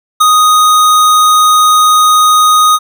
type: tone with ADSR envelope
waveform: square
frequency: 1244.5 Hz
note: D#6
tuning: in tune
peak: -3 dBFS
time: 0.2-2.79 s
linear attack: 13 ms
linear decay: 12 ms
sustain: -2 dB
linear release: 44 ms
effects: none